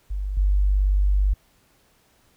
sine tone with level steps, 48.98 Hz, G1, 1 cent flat, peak -24 / -16 dBFS, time 0.1-1.34 s, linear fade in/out 10 ms, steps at 0.37 s, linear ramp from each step 5 ms, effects pink hiss -61 dBFS RMS until 2.36 s

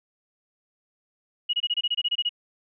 sine tone bursts, 2898 Hz, F#7, 37 cents flat, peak -21 dBFS, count 12, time 1.49-2.293 s, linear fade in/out 10 ms, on 44 ms, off 25 ms, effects none

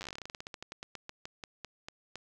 slowing click train, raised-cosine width 0.2 ms, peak -24 dBFS, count 28, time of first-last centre 0.01-2.156 s, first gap 9 ms, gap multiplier 1.14, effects none

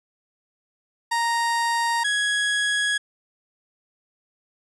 30% pulse tone pair in turn, 932.3 / 1666.9 Hz, A#5 / G#6, 0 / +6 cents, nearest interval minor seventh, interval 1006 cents, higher second, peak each -18 dBFS, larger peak neither, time 1.11-2.04 / 2.04-2.98 s, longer second, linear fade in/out 10 ms, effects resampled to 24000 Hz

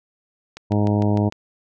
click train, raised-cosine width 0.2 ms, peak -18 dBFS, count 6, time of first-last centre 0.57-1.324 s, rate 6.63 Hz
harmonic tone, 103.83 Hz, G#2, in tune, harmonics 1 / 2 / 3 / 4 / 5 / 6 / 7 / 8 / 9, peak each -19 / -21 / -24 / -28 / -33 / -29 / -33 / -35 / -34 dBFS, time 0.7-1.3 s, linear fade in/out 20 ms
effects none

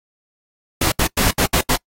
pink noise bursts at uneven times, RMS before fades -17 dBFS, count 6, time 0.81-0.92 / 0.99-1.07 / 1.17-1.31 / 1.38-1.46 / 1.53-1.61 / 1.69-1.76 s, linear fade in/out 5 ms, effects noise-tail reverb RT60 0.1 s tail -25 dB re dry + AAC 48 kbps

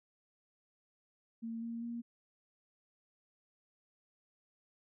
sine tone with pitch steps, 228.2 / 231.7 / 235.2 Hz, A#3 / A#3 / A#3, -37 / -10 / +16 cents, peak -38 dBFS, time 1.42-2.02 s, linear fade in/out 20 ms, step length 200 ms, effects none

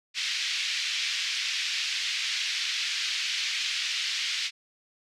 pink band-pass noise, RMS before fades -30 dBFS, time 0.14-4.51 s, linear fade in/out 50 ms, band 2200 to 5400 Hz, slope 24 dB/octave, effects none

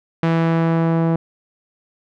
sawtooth tone with low-pass filter sweep, 164.81 Hz, E3, in tune, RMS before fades -17 dBFS, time 0.23-1.16 s, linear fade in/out 2 ms, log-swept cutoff 2500 to 890 Hz, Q 0.74, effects none

